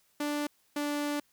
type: tone pair in turn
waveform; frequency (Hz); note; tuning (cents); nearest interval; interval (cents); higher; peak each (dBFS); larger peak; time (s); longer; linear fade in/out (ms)
sawtooth; 293.7 / 292.2; D4 / D4; 0 / -9; unison; 9; first; -26; neither; 0.2-0.47 / 0.76-1.2; second; 5
effects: white hiss -69 dBFS RMS until 1.32 s